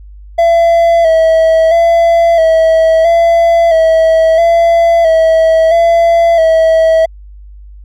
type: tone with vibrato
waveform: triangle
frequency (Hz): 661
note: E5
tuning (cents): +5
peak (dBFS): -3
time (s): 0.38-7.06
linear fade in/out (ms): 10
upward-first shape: square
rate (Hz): 0.75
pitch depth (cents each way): 36
effects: added 50 Hz sine -30 dBFS peak until 7.84 s